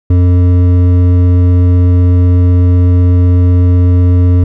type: tone with hard clipping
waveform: triangle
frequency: 89.2 Hz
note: F2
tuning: 37 cents sharp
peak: -6 dBFS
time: 0.1-4.44 s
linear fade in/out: 5 ms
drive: 13 dB
effects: none